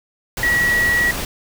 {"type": "tone in noise", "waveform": "sine", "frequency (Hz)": 1924, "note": "B6", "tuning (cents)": -46, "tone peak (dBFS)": -14, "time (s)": [0.43, 1.11], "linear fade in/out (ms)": 2, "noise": "pink", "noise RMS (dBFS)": -25, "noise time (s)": [0.37, 1.25], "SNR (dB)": 8, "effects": []}